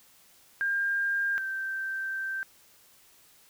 sine tone pair in turn, 1603 / 1562.8 Hz, G6 / G6, +38 / -6 cents, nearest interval unison, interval 44 cents, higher first, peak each -25 / -30 dBFS, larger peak first, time 0.61-1.38 / 1.38-2.43 s, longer second, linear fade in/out 0 ms, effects white hiss -59 dBFS RMS until 3.49 s

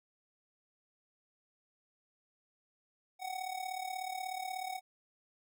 square tone with amplitude modulation, 748 Hz, F#5, 19 cents sharp, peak -35 dBFS, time 3.19-4.81 s, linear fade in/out 50 ms, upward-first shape sine, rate 36.5 Hz, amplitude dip 75%, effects none

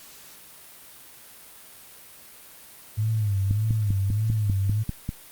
sine tone with vibrato, 103.83 Hz, G#2, in tune, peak -21 dBFS, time 2.97-4.84 s, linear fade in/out 20 ms, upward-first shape sine, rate 1.7 Hz, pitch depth 120 cents each way
click train, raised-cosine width 5 ms, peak -15 dBFS, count 9, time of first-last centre 3.51-5.091 s, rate 5.06 Hz
effects white hiss -47 dBFS RMS until 5.31 s + Opus 48 kbps

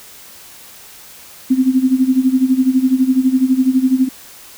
sine tone with tremolo, 259.8 Hz, C4, 12 cents flat, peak -7 dBFS, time 1.5-4.09 s, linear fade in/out 10 ms, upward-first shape sine, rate 12 Hz, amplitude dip 80%, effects white hiss -39 dBFS RMS until 4.57 s

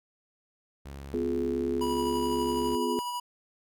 sawtooth tone, 69.3 Hz, C#2, in tune, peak -36 dBFS, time 0.85-2.76 s, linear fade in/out 10 ms
sine chord, F diminished, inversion second, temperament just, 251.4 / 349.2 / 419.1 Hz, Cb4 / F4 / Ab4, +31 / 0 / +16 cents, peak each -31 dBFS, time 1.14-2.99 s, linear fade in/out 0 ms
square tone with tremolo, 975 Hz, B5, 23 cents flat, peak -31 dBFS, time 1.81-3.2 s, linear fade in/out 5 ms, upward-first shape sine, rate 12 Hz, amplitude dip 30%
effects none

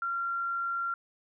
sine tone, 1377 Hz, F6, 25 cents flat, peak -29 dBFS, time 0.02-0.94 s, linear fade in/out 2 ms, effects none

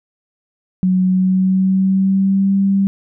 sine tone with pitch glide, 185 to 196 Hz, F#3 to G3, 0 to 0 cents, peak -11 dBFS, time 0.83-2.87 s, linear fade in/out 0 ms, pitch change +100 cents, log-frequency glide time 1.05-2.55 s, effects none

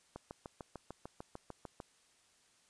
click train, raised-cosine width 1 ms, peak -30 dBFS, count 12, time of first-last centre 0.16-1.802 s, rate 6.7 Hz, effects white hiss -69 dBFS RMS until 2.69 s + resampled to 22050 Hz

